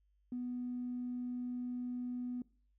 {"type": "tone with tanh clipping", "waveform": "triangle", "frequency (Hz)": 246.9, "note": "B3", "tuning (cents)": 0, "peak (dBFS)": -37, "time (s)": [0.32, 2.42], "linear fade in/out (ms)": 2, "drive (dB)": 4, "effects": ["noise-tail reverb RT60 0.4 s tail -21 dB re dry", "added 50 Hz sine -70 dBFS peak until 2.78 s"]}